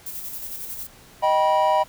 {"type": "noise with tremolo", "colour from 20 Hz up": "violet", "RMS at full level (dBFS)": -32, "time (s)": [0.06, 0.87], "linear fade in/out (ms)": 5, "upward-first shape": "square", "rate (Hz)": 11, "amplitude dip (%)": 35}
{"type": "chord", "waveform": "triangle", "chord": "Eb augmented", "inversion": "none", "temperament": "just", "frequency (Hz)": [622.3, 777.8, 972.3], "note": ["Eb5", "G5", "B5"], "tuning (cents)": [0, -14, -27], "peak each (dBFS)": [-19, -20, -18], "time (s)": [1.22, 1.84], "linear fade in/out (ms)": 20}
{"effects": ["pink hiss -49 dBFS RMS until 1.88 s"]}